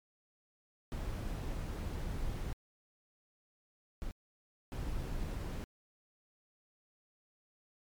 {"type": "noise bursts at uneven times", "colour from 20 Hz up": "brown", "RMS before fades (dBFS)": -38, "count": 3, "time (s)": [[0.92, 2.53], [4.02, 4.11], [4.72, 5.64]], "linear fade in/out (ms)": 0, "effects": ["MP3 96 kbps"]}